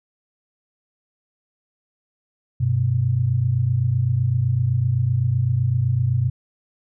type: tone pair together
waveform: sine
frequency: 97.85 / 125.7 Hz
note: G2 / B2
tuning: -3 / +31 cents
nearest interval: major third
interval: 434 cents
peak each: -22 / -18 dBFS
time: 2.6-6.3 s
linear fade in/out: 10 ms
effects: none

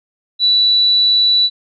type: tone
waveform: sine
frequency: 3951 Hz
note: B7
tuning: in tune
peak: -9 dBFS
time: 0.39-1.5 s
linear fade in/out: 50 ms
effects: none

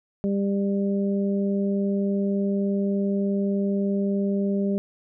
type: harmonic tone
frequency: 198.7 Hz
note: G3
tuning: 24 cents sharp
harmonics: 1 / 2 / 3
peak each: -22 / -28 / -33 dBFS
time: 0.24-4.78 s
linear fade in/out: 0 ms
effects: none

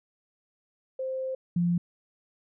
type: tone pair in turn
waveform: sine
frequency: 523.3 / 173.67 Hz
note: C5 / F3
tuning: 0 / -9 cents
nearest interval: octave + perfect fifth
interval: 1909 cents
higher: first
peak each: -29 / -22 dBFS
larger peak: second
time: 0.99-1.35 / 1.56-1.78 s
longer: first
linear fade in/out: 5 ms
effects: none

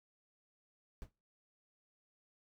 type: noise with exponential decay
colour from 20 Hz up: brown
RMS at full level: -43 dBFS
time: 1.02-1.11 s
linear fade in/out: 0 ms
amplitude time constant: 19 ms
effects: noise-tail reverb RT60 0.3 s tail -22 dB re dry

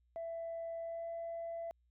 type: tone with pitch glide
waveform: sine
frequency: 665 to 670.4 Hz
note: E5 to E5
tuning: +15 to +29 cents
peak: -38 dBFS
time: 0.16-1.71 s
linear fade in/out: 0 ms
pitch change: +14 cents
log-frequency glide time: 0.8-1.08 s
effects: tanh soft clip ceiling -36 dBFS + added 60 Hz sine -70 dBFS peak until 1.9 s

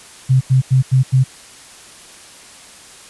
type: tone bursts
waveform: sine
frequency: 130.7 Hz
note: C3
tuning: 1 cent flat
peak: -8 dBFS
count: 5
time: 0.29-1.242 s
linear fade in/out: 20 ms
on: 120 ms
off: 88 ms
effects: white hiss -40 dBFS RMS until 3.09 s + resampled to 24000 Hz

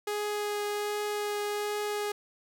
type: tone with vibrato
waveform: sawtooth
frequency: 415.3 Hz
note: G#4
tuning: in tune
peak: -26 dBFS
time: 0.07-2.12 s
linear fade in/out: 5 ms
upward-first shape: triangle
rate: 1.3 Hz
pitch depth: 9 cents each way
effects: none

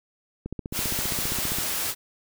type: click train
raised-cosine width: 3 ms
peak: -19 dBFS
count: 18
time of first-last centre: 0.46-1.586 s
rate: 15.1 Hz
type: noise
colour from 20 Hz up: white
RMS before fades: -28 dBFS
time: 0.72-1.95 s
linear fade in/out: 50 ms
effects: none

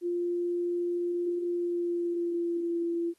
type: tone with pitch glide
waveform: sine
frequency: 349.2 to 339.7 Hz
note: F4 to F4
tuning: 0 to -48 cents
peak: -27 dBFS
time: 0.01-3.14 s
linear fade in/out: 50 ms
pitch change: -48 cents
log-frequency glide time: 1.51-2.82 s
effects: white hiss -70 dBFS RMS until 3.18 s + AAC 32 kbps

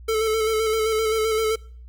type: tone with vibrato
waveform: square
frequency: 440 Hz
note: A4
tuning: in tune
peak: -20 dBFS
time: 0.08-1.56 s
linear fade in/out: 10 ms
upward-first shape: square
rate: 7.7 Hz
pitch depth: 25 cents each way
effects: noise-tail reverb RT60 0.5 s tail -23 dB re dry + added 60 Hz sine -39 dBFS peak until 1.88 s

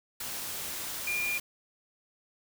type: tone in noise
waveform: sine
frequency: 2408 Hz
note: D7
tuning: 43 cents sharp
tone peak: -29 dBFS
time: 1.07-1.38 s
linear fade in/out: 5 ms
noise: white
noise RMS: -37 dBFS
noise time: 0.2-1.4 s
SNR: +5 dB
effects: none

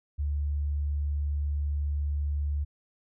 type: tone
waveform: sine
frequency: 72.7 Hz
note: D2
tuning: 17 cents flat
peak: -26 dBFS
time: 0.18-2.65 s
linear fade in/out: 20 ms
effects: none

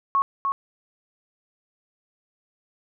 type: tone with echo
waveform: sine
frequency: 1100 Hz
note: C#6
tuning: 14 cents flat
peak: -17 dBFS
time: 0.15-0.22 s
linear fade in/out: 0 ms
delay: 300 ms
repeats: 1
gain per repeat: -4 dB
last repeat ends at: 0.52 s
effects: none

